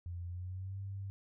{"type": "tone with pitch glide", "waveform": "sine", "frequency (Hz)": [87.31, 98], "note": ["F2", "G2"], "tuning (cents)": [0, 0], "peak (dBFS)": -39, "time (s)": [0.06, 1.1], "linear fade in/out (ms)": 0, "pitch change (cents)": 200, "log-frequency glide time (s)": [0.27, 0.79], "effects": []}